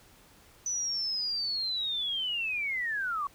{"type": "linear sweep", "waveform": "sine", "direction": "down", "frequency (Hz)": [6020, 1100], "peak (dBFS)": -29, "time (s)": [0.66, 3.27], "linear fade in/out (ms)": 2, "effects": ["pink hiss -58 dBFS RMS until 3.34 s"]}